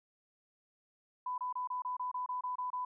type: tone bursts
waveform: sine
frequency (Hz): 999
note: B5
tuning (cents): +20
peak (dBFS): -34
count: 11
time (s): 1.26-2.85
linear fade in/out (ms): 5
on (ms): 120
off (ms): 27
effects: none